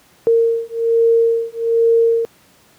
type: beating tone pair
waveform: sine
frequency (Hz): 459.2 / 460.4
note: A#4 / A#4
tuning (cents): -26 / -22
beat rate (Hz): 1.2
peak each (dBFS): -15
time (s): 0.27-2.25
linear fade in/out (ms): 0
effects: pink hiss -51 dBFS RMS until 2.78 s + high-pass 100 Hz 12 dB/octave